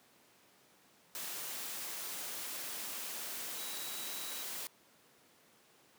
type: tone in noise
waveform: sine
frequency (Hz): 3895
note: B7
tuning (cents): -25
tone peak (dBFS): -48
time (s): 3.58-4.43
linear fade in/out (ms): 0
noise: white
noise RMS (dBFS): -42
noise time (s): 1.15-4.67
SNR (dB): -9
effects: pink hiss -65 dBFS RMS until 5.98 s + high-pass 200 Hz 12 dB/octave